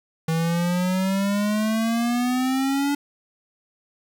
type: exponential sweep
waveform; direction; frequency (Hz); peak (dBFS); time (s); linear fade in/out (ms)
square; up; 160.7 to 287.5; -21; 0.28-2.95; 5
effects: 8-bit